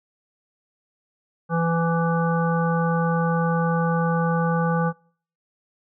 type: harmonic tone with a mistuned harmonic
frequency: 167 Hz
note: E3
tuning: 23 cents sharp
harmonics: 1 / 3 / 5 / 7 / 9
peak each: -21 / -26 / -28 / -29 / -31 dBFS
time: 1.49-4.93 s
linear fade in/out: 50 ms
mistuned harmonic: 9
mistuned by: -18 cents
effects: noise-tail reverb RT60 0.5 s tail -24 dB re dry